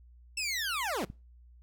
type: linear sweep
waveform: 20% pulse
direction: down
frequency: 2693 to 146.4 Hz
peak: -26 dBFS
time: 0.37-1.05 s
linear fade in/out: 5 ms
type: click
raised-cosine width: 5 ms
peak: -30 dBFS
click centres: 1.101 s
effects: noise-tail reverb RT60 0.3 s tail -24 dB re dry + added 60 Hz sine -53 dBFS peak until 1.62 s